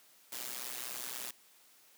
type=noise with amplitude modulation; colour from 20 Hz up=white; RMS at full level=-38 dBFS; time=0.32-1.31 s; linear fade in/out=5 ms; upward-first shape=sine; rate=124 Hz; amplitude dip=85%; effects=white hiss -63 dBFS RMS until 1.97 s + high-pass 200 Hz 12 dB/octave